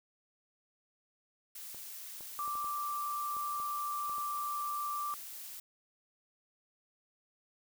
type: noise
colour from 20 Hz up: blue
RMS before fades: -46 dBFS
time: 1.55-5.6 s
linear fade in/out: 5 ms
type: clicks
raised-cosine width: 1 ms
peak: -39 dBFS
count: 9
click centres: 1.746 / 2.208 / 2.478 / 2.554 / 2.644 / 3.367 / 3.6 / 4.096 / 4.182 s
type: tone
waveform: sine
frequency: 1174.7 Hz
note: D6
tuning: in tune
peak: -34 dBFS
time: 2.39-5.14 s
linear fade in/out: 0 ms
effects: none